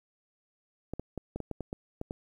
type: clicks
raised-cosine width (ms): 2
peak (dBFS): -22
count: 10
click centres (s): 0.936 / 0.996 / 1.177 / 1.36 / 1.403 / 1.513 / 1.607 / 1.729 / 2.014 / 2.109
effects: 10-bit